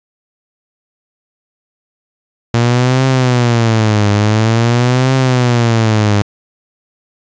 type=tone with vibrato; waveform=sawtooth; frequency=116.4 Hz; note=A#2; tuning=2 cents flat; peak=-5 dBFS; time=2.54-6.22 s; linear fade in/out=0 ms; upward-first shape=triangle; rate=0.48 Hz; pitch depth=230 cents each way; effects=resampled to 16000 Hz + 7-bit